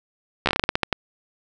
slowing click train, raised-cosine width 0.3 ms, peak -3 dBFS, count 12, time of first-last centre 0.46-0.928 s, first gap 13 ms, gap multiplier 1.22, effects none

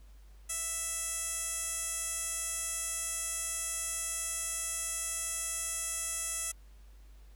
15% pulse tone with band-pass filter, 659.3 Hz, E5, in tune, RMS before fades -36 dBFS, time 0.49-6.52 s, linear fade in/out 10 ms, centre 9000 Hz, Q 6.1, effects added 50 Hz sine -51 dBFS peak until 7.35 s + pink hiss -67 dBFS RMS until 7.35 s

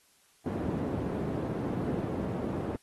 white band-pass noise, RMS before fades -33 dBFS, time 0.46-2.76 s, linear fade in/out 2 ms, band 100 to 320 Hz, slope 12 dB/octave, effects white hiss -65 dBFS RMS until 2.82 s + AAC 32 kbps

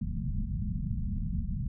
pink low-pass noise, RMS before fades -32 dBFS, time 0.01-1.68 s, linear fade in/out 5 ms, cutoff 230 Hz, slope 96 dB/octave, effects none

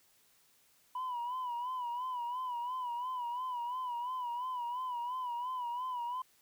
sine tone with vibrato, 986 Hz, B5, 3 cents flat, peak -33 dBFS, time 0.95-6.22 s, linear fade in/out 5 ms, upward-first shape sine, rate 2.9 Hz, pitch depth 73 cents each way, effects tanh soft clip ceiling -33 dBFS + white hiss -68 dBFS RMS until 6.41 s

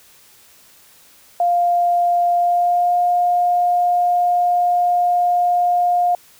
sine tone with pitch glide, 700 to 708.5 Hz, F5 to F5, +4 to +25 cents, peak -13 dBFS, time 1.4-6.15 s, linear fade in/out 2 ms, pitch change +21 cents, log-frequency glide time 2.38-2.96 s, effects white hiss -49 dBFS RMS until 6.39 s

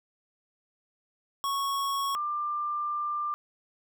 square / sine tone pair in turn, 1106 / 1190.1 Hz, C#6 / D6, -4 / +23 cents, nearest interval minor second, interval 127 cents, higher second, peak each -28 / -28 dBFS, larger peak neither, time 1.44-2.15 / 2.15-3.34 s, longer second, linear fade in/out 0 ms, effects none

